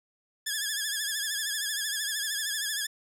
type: tone with vibrato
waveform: 10% pulse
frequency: 1697 Hz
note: G#6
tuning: 37 cents sharp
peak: -20 dBFS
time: 0.46-2.87 s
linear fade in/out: 10 ms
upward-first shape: triangle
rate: 13 Hz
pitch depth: 92 cents each way
effects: none